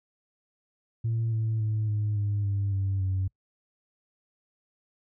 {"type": "tone with pitch steps", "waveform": "sine", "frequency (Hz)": [114, 111.01, 108.1, 105.27, 102.51, 99.82, 97.2, 94.65], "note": ["A#2", "A2", "A2", "G#2", "G#2", "G2", "G2", "F#2"], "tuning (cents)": [-38, 16, -30, 24, -22, 32, -14, 40], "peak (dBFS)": -23, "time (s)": [1.04, 3.28], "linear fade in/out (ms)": 10, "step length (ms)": 280, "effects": ["noise-tail reverb RT60 0.1 s tail -26 dB re dry", "tanh soft clip ceiling -22 dBFS"]}